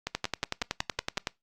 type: two click trains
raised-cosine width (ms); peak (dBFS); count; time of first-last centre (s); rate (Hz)
0.2; -13 / -11; 7 / 13; 0.07-1.173 / 0.15-1.271; 5.44 / 10.7
effects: noise-tail reverb RT60 0.2 s tail -23 dB re dry + Opus 48 kbps